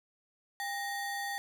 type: ring-modulated tone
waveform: square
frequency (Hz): 1336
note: E6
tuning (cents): +23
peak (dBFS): -32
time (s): 0.6-1.38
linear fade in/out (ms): 0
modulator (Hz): 533
effects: none